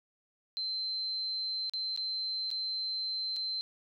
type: tone with dropouts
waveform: sine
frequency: 4100 Hz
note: C8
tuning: 36 cents flat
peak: -32 dBFS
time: 0.57-3.61 s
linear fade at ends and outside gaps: 0 ms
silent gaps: 1.696-1.736 / 1.963-1.975 / 2.504-2.513 / 3.362-3.366 s
effects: none